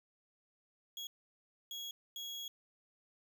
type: tone bursts at uneven times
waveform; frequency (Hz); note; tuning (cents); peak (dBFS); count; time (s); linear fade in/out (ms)
35% pulse; 3322; G#7; 0; -40; 3; 0.97-1.07 / 1.71-1.91 / 2.16-2.48; 2
effects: none